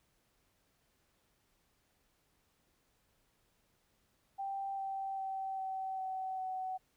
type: tone with pitch steps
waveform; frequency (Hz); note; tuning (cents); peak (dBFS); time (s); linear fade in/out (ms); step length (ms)
sine; 784 / 777.2 / 770.5 / 763.9 / 757.3 / 750.8; G5 / G5 / G5 / G5 / F#5 / F#5; 0 / -15 / -30 / -45 / +40 / +25; -36; 4.38-6.78; 20; 400
effects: pink hiss -75 dBFS RMS until 6.96 s